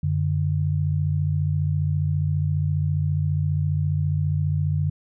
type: tone pair together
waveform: sine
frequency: 93.2 / 147.95 Hz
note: F#2 / D3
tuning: +13 / +13 cents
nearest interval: minor sixth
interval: 800 cents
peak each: -23 / -22 dBFS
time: 0.03-4.9 s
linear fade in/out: 5 ms
effects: none